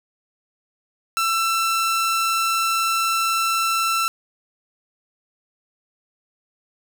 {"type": "tone", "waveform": "sawtooth", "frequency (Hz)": 1338, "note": "E6", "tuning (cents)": 25, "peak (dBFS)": -15, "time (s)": [1.17, 4.08], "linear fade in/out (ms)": 0, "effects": []}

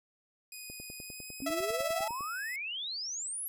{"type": "tone with pitch glide", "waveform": "10% pulse", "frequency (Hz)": [2489, 2559], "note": ["D#7", "D#7"], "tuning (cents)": [0, 48], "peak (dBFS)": -35, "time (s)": [0.52, 2.56], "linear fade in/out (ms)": 2, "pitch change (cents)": 48, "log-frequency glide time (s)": [0.94, 1.83]}
{"type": "click train", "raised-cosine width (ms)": 2, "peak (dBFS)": -34, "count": 16, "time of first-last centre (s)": [0.7, 2.208], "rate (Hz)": 9.95}
{"type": "exponential sweep", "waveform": "sine", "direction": "up", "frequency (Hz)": [261.6, 11740], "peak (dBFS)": -35, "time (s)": [1.42, 3.48], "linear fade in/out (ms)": 0}
{"type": "tone with tremolo", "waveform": "sawtooth", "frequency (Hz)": 659.3, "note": "E5", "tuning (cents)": 0, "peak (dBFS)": -26, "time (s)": [1.46, 2.08], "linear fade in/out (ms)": 5, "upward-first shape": "sine", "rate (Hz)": 18, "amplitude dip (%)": 55}
{"effects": []}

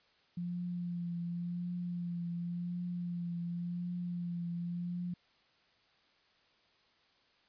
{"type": "tone with vibrato", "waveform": "sine", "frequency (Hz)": 174.2, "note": "F3", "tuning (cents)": -4, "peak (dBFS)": -35, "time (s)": [0.37, 5.14], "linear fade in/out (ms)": 5, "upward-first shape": "triangle", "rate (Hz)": 0.91, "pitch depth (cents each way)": 28, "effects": ["white hiss -69 dBFS RMS until 7.48 s", "resampled to 11025 Hz"]}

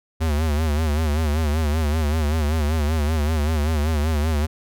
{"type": "tone with vibrato", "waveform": "square", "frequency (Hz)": 76.7, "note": "D#2", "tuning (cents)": -24, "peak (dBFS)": -19, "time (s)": [0.2, 4.47], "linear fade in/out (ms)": 20, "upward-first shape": "sine", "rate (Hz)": 5.2, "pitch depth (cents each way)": 100, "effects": []}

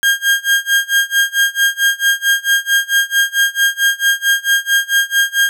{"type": "tone with tremolo", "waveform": "35% pulse", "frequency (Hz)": 1614, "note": "G#6", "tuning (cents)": -50, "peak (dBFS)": -7, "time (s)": [0.03, 5.49], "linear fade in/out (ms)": 0, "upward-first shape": "sine", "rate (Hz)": 4.5, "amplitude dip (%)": 95, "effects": []}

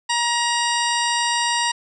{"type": "harmonic tone", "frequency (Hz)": 947, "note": "A#5", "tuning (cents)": 27, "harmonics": [1, 2, 3, 4, 5, 6, 8, 9], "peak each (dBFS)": [-22, -25, -27, -28, -29, -30, -31, -32], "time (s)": [0.09, 1.72], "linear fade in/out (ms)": 10, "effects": []}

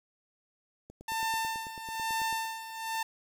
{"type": "click train", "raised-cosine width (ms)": 2, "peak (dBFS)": -34, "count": 14, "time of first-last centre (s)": [0.9, 2.327], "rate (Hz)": 9.11}
{"type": "tone with tremolo", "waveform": "sawtooth", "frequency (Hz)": 896, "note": "A5", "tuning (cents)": 31, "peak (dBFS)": -25, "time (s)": [1.08, 3.03], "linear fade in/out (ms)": 5, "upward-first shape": "sine", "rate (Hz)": 1.1, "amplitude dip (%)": 75}
{"effects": ["9-bit"]}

